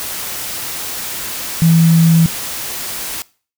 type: tone in noise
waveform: sine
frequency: 164.81 Hz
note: E3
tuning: in tune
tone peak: -7 dBFS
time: 1.62-2.26 s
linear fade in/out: 0 ms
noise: white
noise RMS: -24 dBFS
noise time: 0-3.22 s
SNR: +14 dB
effects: noise-tail reverb RT60 0.4 s tail -21 dB re dry